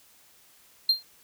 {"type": "tone with exponential decay", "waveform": "triangle", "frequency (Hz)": 4186, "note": "C8", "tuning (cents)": 0, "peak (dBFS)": -13, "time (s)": [0.89, 1.03], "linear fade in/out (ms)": 5, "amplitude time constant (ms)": 30, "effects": ["tanh soft clip ceiling -10 dBFS", "white hiss -58 dBFS RMS until 1.23 s"]}